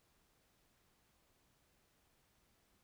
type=silence; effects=pink hiss -75 dBFS RMS until 2.83 s